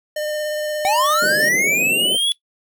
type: tone with vibrato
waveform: square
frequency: 605 Hz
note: D#5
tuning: 49 cents flat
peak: -22 dBFS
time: 0.16-1.49 s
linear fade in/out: 5 ms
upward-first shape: triangle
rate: 17 Hz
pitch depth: 13 cents each way
type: linear sweep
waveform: square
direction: up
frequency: 740 to 3423 Hz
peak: -16 dBFS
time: 0.85-2.32 s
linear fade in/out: 0 ms
type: noise bursts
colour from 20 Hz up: blue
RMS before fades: -33 dBFS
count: 3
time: 1.05-1.203 s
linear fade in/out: 5 ms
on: 21 ms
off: 45 ms
type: band-pass noise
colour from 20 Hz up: white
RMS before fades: -28 dBFS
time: 1.21-2.17 s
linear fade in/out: 20 ms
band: 150 to 600 Hz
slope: 48 dB/octave
effects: noise-tail reverb RT60 0.1 s tail -19 dB re dry